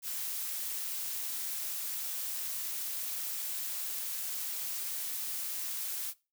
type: noise with amplitude modulation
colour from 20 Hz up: blue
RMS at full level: -35 dBFS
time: 0.02-6.14 s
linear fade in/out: 50 ms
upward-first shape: sine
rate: 281 Hz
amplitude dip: 40%
effects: noise-tail reverb RT60 0.3 s tail -22 dB re dry